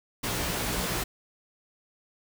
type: noise with comb filter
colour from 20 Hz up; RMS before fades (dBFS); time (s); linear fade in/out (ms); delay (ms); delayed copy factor
pink; -30; 0.23-1.04; 10; 17; +0.75
effects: none